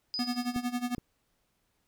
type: tone with exponential decay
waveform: sine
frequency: 4978 Hz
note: D#8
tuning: in tune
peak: -30 dBFS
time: 0.14-0.97 s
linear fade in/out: 0 ms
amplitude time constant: 180 ms
type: tone with tremolo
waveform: square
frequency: 244.8 Hz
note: B3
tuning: 15 cents flat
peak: -28 dBFS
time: 0.19-0.95 s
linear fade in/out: 2 ms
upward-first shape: sine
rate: 11 Hz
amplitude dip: 85%
type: clicks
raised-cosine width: 3 ms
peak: -26 dBFS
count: 2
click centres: 0.562 / 0.982 s
effects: pink hiss -75 dBFS RMS until 1.87 s